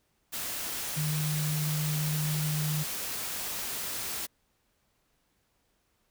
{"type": "tone in noise", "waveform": "sine", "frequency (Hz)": 152.4, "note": "D#3", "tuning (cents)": -36, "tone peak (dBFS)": -28, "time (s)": [0.96, 2.84], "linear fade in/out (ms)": 20, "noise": "white", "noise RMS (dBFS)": -35, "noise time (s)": [0.32, 4.27], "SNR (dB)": 4, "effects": ["pink hiss -73 dBFS RMS until 6.1 s"]}